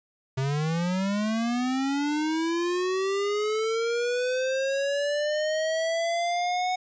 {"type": "linear sweep", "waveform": "square", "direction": "up", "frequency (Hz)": [130, 740], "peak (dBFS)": -25, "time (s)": [0.37, 6.76], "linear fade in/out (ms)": 10, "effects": ["resampled to 16000 Hz", "10-bit"]}